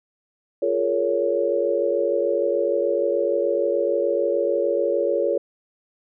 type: chord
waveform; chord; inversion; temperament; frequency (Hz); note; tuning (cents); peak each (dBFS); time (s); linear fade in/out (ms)
sine; Bb minor seventh; second; just; 349.6 / 419.5 / 466.2 / 559.4; F4 / Ab4 / Bb4 / Db5; +2 / +17 / 0 / +16; -26 / -25 / -25 / -22; 0.62-5.38; 5
effects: none